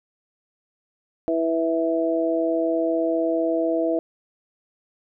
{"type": "harmonic tone", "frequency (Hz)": 164.1, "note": "E3", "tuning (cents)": -8, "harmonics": [2, 3, 4], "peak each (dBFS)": [-23, -26, -23], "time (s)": [1.28, 3.99], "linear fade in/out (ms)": 0, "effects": []}